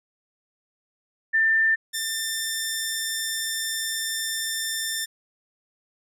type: tone pair in turn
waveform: sine / 10% pulse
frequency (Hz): 1789 / 1789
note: A6 / A6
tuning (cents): +28 / +28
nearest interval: unison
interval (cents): 0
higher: neither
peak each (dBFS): -17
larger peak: neither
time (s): 1.33-1.76 / 1.93-5.06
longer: second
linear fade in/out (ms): 20
effects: none